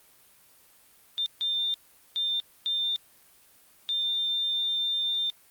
sine tone bursts at uneven times, 3598 Hz, A7, 38 cents sharp, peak -25 dBFS, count 5, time 1.18-1.26 / 1.41-1.74 / 2.16-2.4 / 2.66-2.96 / 3.89-5.3 s, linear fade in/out 0 ms, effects white hiss -58 dBFS RMS until 5.5 s + Opus 32 kbps

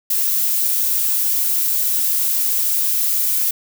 violet noise, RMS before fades -18 dBFS, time 0.1-3.51 s, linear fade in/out 5 ms, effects none

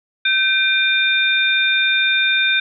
sine tone cluster, 1542 / 2391 / 3626 Hz, G6 / D7 / A#7, -29 / +30 / -49 cents, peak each -18 dBFS, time 0.25-2.6 s, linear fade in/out 5 ms, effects none

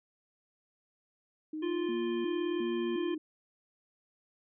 sine tone with vibrato, 270 Hz, C#4, 45 cents flat, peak -35 dBFS, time 1.53-3.18 s, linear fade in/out 5 ms, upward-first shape square, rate 1.4 Hz, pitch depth 240 cents each way
harmonic tone, 349.2 Hz, F4, in tune, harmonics 1 / 3 / 5 / 7 / 9, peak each -31 / -46 / -49 / -51 / -48 dBFS, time 1.62-3.15 s, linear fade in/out 10 ms
effects none

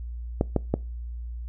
clicks, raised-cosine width 2 ms, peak -8 dBFS, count 3, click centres 0.411 / 0.563 / 0.74 s, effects noise-tail reverb RT60 0.3 s tail -23 dB re dry + added 59 Hz sine -32 dBFS peak until 1.48 s

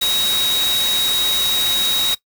sine tone in noise, 3804 Hz, A#7, 34 cents sharp, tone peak -17 dBFS, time 0.01-2.15 s, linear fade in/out 10 ms, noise white, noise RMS -23 dBFS, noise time 0.01-2.15 s, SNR +3 dB, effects noise-tail reverb RT60 0.1 s tail -18 dB re dry

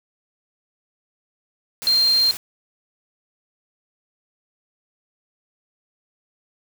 sine tone in noise, 4186 Hz, C8, in tune, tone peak -14 dBFS, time 1.87-2.31 s, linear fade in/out 0 ms, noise white, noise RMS -32 dBFS, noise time 1.82-2.37 s, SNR +15 dB, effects none

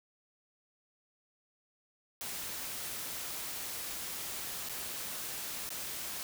white noise with dropouts, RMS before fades -40 dBFS, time 2.21-6.23 s, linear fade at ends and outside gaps 0 ms, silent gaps 4.688-4.695 / 5.691-5.704 s, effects none

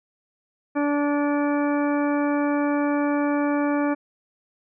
harmonic tone, 290 Hz, D4, 22 cents flat, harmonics 1 / 2 / 3 / 4 / 5 / 6 / 8, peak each -21 / -27 / -31 / -33 / -35 / -37 / -39 dBFS, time 0.75-3.95 s, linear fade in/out 20 ms, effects none

